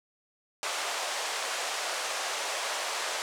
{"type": "band-pass noise", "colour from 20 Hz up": "pink", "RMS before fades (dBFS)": -33, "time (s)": [0.63, 3.22], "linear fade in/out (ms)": 0, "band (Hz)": [550, 8800], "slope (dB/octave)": 24, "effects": []}